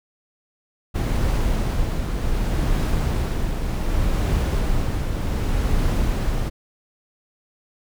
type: noise with tremolo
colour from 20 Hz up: brown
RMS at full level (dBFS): -19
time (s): 0.94-6.5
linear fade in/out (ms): 20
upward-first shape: triangle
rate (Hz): 0.66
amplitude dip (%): 45
effects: none